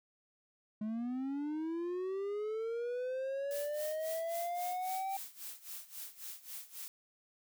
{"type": "linear sweep", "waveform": "triangle", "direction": "up", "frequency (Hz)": [210, 784], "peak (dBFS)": -33, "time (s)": [0.81, 5.17], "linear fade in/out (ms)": 5}
{"type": "noise with tremolo", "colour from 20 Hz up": "blue", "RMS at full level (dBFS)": -44, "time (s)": [3.51, 6.88], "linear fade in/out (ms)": 0, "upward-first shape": "sine", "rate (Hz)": 3.7, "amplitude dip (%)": 85}
{"effects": []}